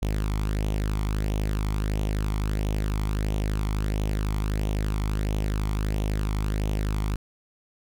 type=tone with flanger; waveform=sawtooth; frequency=51.91 Hz; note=G#1; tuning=in tune; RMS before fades=-26 dBFS; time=0.02-7.16 s; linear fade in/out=5 ms; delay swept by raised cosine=0.31 to 0.92 ms; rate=1.5 Hz; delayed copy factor=+0.55; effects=none